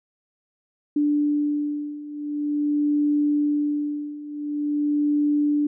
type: beating tone pair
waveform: sine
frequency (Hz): 293.7 / 294.16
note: D4 / D4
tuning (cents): 0 / +3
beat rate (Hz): 0.46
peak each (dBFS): -25 / -22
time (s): 0.96-5.67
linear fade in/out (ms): 5
effects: none